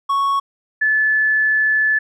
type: tone pair in turn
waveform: triangle / sine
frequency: 1108.7 / 1733.4 Hz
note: C#6 / A6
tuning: 0 / -26 cents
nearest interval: minor sixth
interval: 774 cents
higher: second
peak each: -13 dBFS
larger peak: neither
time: 0.09-0.4 / 0.81-1.99 s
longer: second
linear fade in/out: 10 ms
effects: none